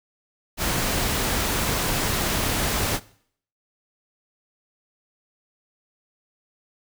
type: noise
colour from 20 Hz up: pink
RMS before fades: -24 dBFS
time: 0.57-3 s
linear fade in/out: 50 ms
effects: noise-tail reverb RT60 0.6 s tail -20 dB re dry